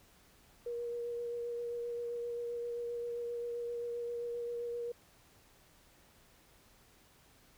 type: tone with vibrato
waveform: sine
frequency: 475.1 Hz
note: A#4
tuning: 33 cents sharp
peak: -36 dBFS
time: 0.66-4.92 s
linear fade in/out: 5 ms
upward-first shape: sine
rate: 7.6 Hz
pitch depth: 13 cents each way
effects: pink hiss -64 dBFS RMS until 7.57 s